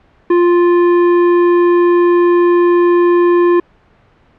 triangle tone with tanh clipping, 349.2 Hz, F4, in tune, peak -9 dBFS, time 0.3-3.6 s, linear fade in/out 5 ms, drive 18 dB, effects pink hiss -50 dBFS RMS until 4.38 s + low-pass 2000 Hz 12 dB/octave

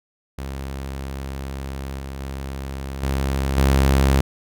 sawtooth tone with level steps, 67.6 Hz, C#2, 43 cents flat, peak -24 / -26 / -24 / -16 / -10 dBFS, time 0.38-4.21 s, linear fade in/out 5 ms, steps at 1.99 / 2.2 / 3.03 / 3.57 s, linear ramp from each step 2 ms, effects none

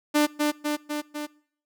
sawtooth tone with echo, 297.6 Hz, D4, 23 cents sharp, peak -14 dBFS, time 0.14-0.27 s, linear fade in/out 20 ms, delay 250 ms, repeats 4, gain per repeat -3 dB, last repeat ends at 1.27 s, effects noise-tail reverb RT60 0.6 s tail -23 dB re dry

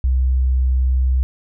sine tone, 64.2 Hz, C2, 32 cents flat, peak -13 dBFS, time 0.04-1.23 s, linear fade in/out 0 ms, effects none

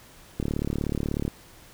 click train, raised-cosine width 3 ms, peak -14 dBFS, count 33, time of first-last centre 0.4-1.279 s, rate 36.4 Hz, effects pink hiss -51 dBFS RMS until 1.73 s

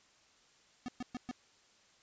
square tone bursts, 248.4 Hz, B3, 10 cents sharp, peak -38 dBFS, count 4, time 0.86-1.312 s, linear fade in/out 0 ms, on 23 ms, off 120 ms, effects white hiss -66 dBFS RMS until 2.02 s + resampled to 16000 Hz

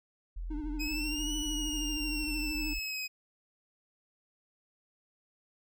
sine tone bursts, 42.55 Hz, F1, 44 cents flat, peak -35 dBFS, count 9, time 0.36-2.794 s, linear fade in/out 10 ms, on 250 ms, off 23 ms
triangle tone with vibrato, 301.8 Hz, D4, 47 cents sharp, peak -34 dBFS, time 0.5-2.74 s, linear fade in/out 10 ms, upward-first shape triangle, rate 13 Hz, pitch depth 73 cents each way
25% pulse exponential two-way sweep, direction up then down, 2515 to 2960 to 2515 Hz, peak -31 dBFS, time 0.79-3.08 s, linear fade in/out 20 ms, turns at 1.34 s
effects none

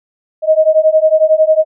sine beating tone pair, 622.3 / 633.3 Hz, D#5 / D#5, 0 / +30 cents, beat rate 11 Hz, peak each -10 dBFS, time 0.42-1.65 s, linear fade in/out 50 ms, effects none

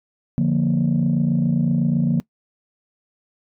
sine chord, Bb major, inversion first, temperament equal, 146.83 / 174.61 / 233.1 Hz, D3 / F3 / Bb3, 0 / 0 / 0 cents, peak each -19 dBFS, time 0.38-2.2 s, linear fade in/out 0 ms, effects noise-tail reverb RT60 0.1 s tail -23 dB re dry + tanh soft clip ceiling -11 dBFS

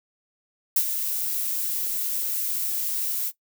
violet noise with ADSR envelope, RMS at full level -19 dBFS, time 0.76-3.32 s, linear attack 4 ms, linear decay 70 ms, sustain -8 dB, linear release 47 ms, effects noise-tail reverb RT60 0.1 s tail -17 dB re dry

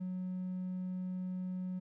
triangle tone, 183.7 Hz, F#3, 12 cents flat, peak -33 dBFS, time 0-1.8 s, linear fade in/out 20 ms, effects tanh soft clip ceiling -31 dBFS

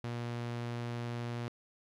sawtooth tone, 119.2 Hz, A#2, 39 cents sharp, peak -32 dBFS, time 0.04-1.48 s, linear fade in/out 0 ms, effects low-pass 5000 Hz 12 dB/octave + 12-bit

